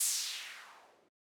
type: noise with low-pass filter sweep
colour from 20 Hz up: violet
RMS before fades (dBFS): -39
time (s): 0-1.09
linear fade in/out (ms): 10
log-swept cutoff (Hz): 9800 to 340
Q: 1.7
effects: noise-tail reverb RT60 0.1 s tail -23 dB re dry